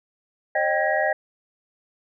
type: tone cluster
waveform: sine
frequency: 538 / 616 / 782 / 1651 / 1898 Hz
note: C5 / D#5 / G5 / G#6 / A#6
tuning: +48 / -17 / -4 / -11 / +31 cents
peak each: -29 / -23 / -25 / -28 / -26 dBFS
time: 0.55-1.13 s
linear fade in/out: 5 ms
effects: none